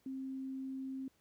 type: tone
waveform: sine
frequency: 265.3 Hz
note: C4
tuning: 24 cents sharp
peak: -39 dBFS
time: 0.06-1.08 s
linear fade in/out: 2 ms
effects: pink hiss -73 dBFS RMS until 1.2 s + high-pass 60 Hz 12 dB/octave